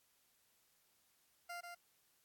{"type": "tone with echo", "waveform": "20% pulse", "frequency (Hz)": 697, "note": "F5", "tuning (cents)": -4, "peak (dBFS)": -40, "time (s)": [1.49, 1.61], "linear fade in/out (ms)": 10, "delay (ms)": 140, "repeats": 1, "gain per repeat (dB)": -4, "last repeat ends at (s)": 1.75, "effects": ["white hiss -75 dBFS RMS until 2.24 s", "AAC 64 kbps"]}